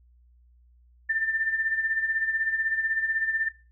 sine tone with tremolo, 1787 Hz, A6, 26 cents sharp, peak -21 dBFS, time 1.09-3.49 s, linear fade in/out 10 ms, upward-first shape sine, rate 16 Hz, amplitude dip 55%, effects noise-tail reverb RT60 0.3 s tail -18 dB re dry + added 60 Hz sine -55 dBFS peak until 3.71 s

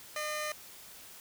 15% pulse tone pair together, 607 / 2044 Hz, D#5 / C7, -43 / -41 cents, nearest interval octave + major sixth, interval 2102 cents, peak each -28 / -36 dBFS, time 0.16-0.52 s, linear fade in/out 2 ms, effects white hiss -51 dBFS RMS until 1.2 s

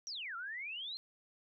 sine exponential two-way sweep, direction down then up, 5970 to 1323 to 4260 Hz, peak -40 dBFS, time 0.07-0.97 s, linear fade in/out 0 ms, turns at 0.36 s, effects none

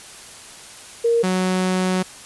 sine / sawtooth tone pair in turn, 466.2 / 185.01 Hz, A#4 / F#3, 0 / 0 cents, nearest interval octave + major third, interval 1600 cents, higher first, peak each -14 dBFS, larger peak neither, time 1.04-1.23 / 1.23-2.03 s, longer second, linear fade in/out 10 ms, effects white hiss -40 dBFS RMS until 2.25 s + resampled to 24000 Hz

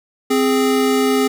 square tone pair together, 261.6 / 415.3 Hz, C4 / G#4, 0 / 0 cents, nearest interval minor sixth, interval 800 cents, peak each -17 dBFS, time 0.3-1.28 s, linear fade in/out 10 ms, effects none

